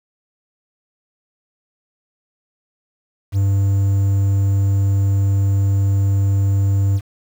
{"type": "tone", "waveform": "triangle", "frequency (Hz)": 98.5, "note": "G2", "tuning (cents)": 9, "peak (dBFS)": -11, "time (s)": [3.32, 7.01], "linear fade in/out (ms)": 50, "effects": ["7-bit"]}